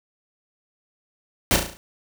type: noise with echo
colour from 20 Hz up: pink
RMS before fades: -18 dBFS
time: 1.51-1.56 s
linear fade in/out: 0 ms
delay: 35 ms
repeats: 6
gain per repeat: -5 dB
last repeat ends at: 1.77 s
effects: none